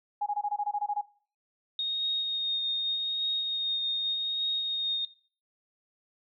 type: tone bursts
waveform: sine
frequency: 826 Hz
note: G#5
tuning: 10 cents flat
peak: -26 dBFS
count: 11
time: 0.21-1.014 s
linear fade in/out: 10 ms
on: 54 ms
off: 21 ms
type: tone with vibrato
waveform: sine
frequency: 3711 Hz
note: A#7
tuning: 9 cents flat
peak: -27 dBFS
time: 1.79-5.05 s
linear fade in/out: 2 ms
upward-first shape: triangle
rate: 0.84 Hz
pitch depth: 13 cents each way
effects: noise-tail reverb RT60 0.4 s tail -18 dB re dry